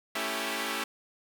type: chord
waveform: 5% pulse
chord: A dominant seventh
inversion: none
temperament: equal with one note detuned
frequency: 220 / 277.2 / 329.6 / 393.4 Hz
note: A3 / C#4 / E4 / G4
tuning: 0 / 0 / 0 / +6 cents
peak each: -25 dBFS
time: 0.15-0.84 s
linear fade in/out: 5 ms
effects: none